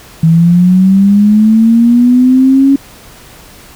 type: linear sweep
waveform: sine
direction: up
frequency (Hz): 160.4 to 277.2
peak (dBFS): -3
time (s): 0.23-2.76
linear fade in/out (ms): 5
effects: pink hiss -36 dBFS RMS until 3.75 s